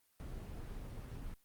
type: noise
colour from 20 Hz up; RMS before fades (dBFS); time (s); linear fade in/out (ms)
brown; -45; 0.2-1.34; 0
effects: white hiss -74 dBFS RMS until 1.44 s + Opus 24 kbps